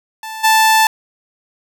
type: tone with level steps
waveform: sawtooth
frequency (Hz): 880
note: A5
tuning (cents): 0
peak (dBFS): -22 / -5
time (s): 0.23-0.87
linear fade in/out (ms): 2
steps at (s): 0.43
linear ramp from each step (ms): 20
effects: none